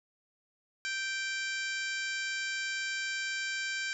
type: harmonic tone with a mistuned harmonic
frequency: 782 Hz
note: G5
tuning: 4 cents flat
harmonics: 2 / 3 / 4 / 5 / 6 / 7 / 8 / 9 / 10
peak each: -35 / -38 / -44 / -46 / -44 / -46 / -50 / -47 / -53 dBFS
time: 0.85-3.93 s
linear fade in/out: 0 ms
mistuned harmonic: 10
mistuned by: -51 cents
effects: none